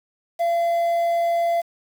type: tone with quantisation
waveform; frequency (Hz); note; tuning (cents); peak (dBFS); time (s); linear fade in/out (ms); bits
triangle; 682; F5; -41; -16; 0.39-1.62; 20; 7
effects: none